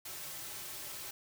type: noise with comb filter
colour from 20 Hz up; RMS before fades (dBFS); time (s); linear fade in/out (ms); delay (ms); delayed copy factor
white; -44; 0.05-1.11; 5; 4.2; -0.55
effects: none